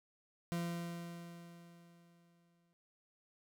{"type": "tone with exponential decay", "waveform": "40% pulse", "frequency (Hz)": 171.1, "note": "F3", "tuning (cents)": -35, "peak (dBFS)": -34, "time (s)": [0.52, 2.73], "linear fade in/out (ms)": 0, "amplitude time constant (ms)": 480, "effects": []}